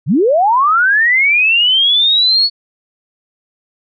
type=linear sweep; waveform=sine; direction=up; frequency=107.8 to 4435 Hz; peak=-8 dBFS; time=0.06-2.5 s; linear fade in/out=50 ms; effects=none